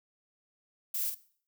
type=noise with echo; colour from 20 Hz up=violet; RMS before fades=-33 dBFS; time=0.94-1.1 s; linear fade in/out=5 ms; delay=47 ms; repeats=1; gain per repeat=-6 dB; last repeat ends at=1.147 s; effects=noise-tail reverb RT60 0.5 s tail -18 dB re dry